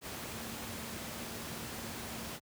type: tone in noise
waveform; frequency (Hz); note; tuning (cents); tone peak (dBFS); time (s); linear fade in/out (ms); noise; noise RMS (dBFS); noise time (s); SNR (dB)
sine; 227.7; A#3; -40; -49; 0.29-2.39; 50; pink; -42; 0.01-2.4; -10
effects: high-pass 80 Hz 12 dB/octave